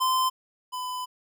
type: tone pair in turn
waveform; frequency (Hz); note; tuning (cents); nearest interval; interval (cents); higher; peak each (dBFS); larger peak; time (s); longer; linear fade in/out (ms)
square; 1032 / 1004.9; C6 / B5; -24 / +30; unison; 46; first; -22 / -31; first; 0-0.3 / 0.72-1.06; second; 20
effects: none